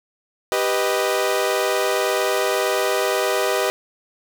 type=chord; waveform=sawtooth; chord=G augmented; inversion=none; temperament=equal; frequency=392 / 493.9 / 622.3 Hz; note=G4 / B4 / D#5; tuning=0 / 0 / 0 cents; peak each=-19 dBFS; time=0.52-3.7 s; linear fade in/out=0 ms; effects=none